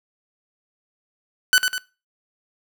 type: tone with echo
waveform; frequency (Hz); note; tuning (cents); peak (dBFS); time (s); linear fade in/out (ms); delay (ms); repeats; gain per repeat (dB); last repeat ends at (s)
sawtooth; 1500; F#6; +23; -8; 1.53-1.58; 0; 100; 2; -6; 1.78
effects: noise-tail reverb RT60 0.3 s tail -20 dB re dry